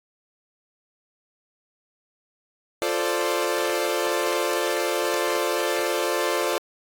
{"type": "chord", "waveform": "sawtooth", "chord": "D minor seventh", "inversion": "first", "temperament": "equal", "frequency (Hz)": [349.2, 440, 523.3, 587.3], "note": ["F4", "A4", "C5", "D5"], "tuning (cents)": [0, 0, 0, 0], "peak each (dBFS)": -24, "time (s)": [2.82, 6.58], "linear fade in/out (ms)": 0, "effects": ["AAC 64 kbps"]}